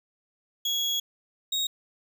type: tone pair in turn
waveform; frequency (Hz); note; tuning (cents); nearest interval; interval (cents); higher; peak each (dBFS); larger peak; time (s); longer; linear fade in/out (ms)
35% pulse; 3334 / 3765; G#7 / A#7; +6 / +16; major second; 210; second; -23; neither; 0.65-1 / 1.52-1.67; first; 5
effects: none